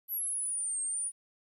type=exponential two-way sweep; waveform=sine; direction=down then up; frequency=11840 to 8440 to 9710 Hz; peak=-31 dBFS; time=0.08-1.12 s; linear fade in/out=50 ms; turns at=0.81 s; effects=12-bit